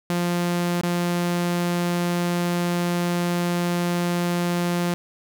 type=tone with dropouts; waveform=sawtooth; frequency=174.61 Hz; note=F3; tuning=in tune; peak=-17 dBFS; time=0.1-4.94 s; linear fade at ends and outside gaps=0 ms; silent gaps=0.812-0.834 s; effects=none